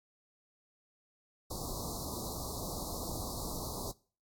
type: band-stop noise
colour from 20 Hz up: pink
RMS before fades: -40 dBFS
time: 1.5-3.92 s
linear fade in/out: 10 ms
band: 1200 to 3900 Hz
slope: 96 dB/octave
effects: noise-tail reverb RT60 0.4 s tail -21 dB re dry + AAC 64 kbps